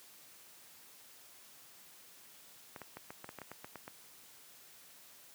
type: clicks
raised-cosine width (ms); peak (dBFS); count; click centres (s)
0.5; -30; 12; 2.762 / 2.817 / 2.97 / 3.105 / 3.244 / 3.291 / 3.387 / 3.417 / 3.516 / 3.645 / 3.757 / 3.879
effects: white hiss -58 dBFS RMS until 5.34 s + high-pass 100 Hz 12 dB/octave